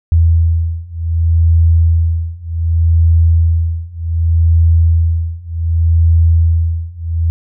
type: beating tone pair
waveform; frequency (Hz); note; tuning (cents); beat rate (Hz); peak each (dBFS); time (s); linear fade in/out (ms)
sine; 82.3 / 82.96; E2 / E2; -2 / +12; 0.66; -12 / -11; 0.12-7.3; 0
effects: none